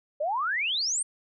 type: exponential sweep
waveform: sine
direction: up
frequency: 563 to 9200 Hz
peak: -25 dBFS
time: 0.2-1.03 s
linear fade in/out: 10 ms
effects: none